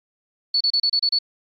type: tone bursts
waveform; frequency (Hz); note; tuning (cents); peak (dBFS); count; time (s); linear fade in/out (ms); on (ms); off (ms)
sine; 4435; C#8; 0; -16; 7; 0.54-1.188; 5; 66; 31
effects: AAC 64 kbps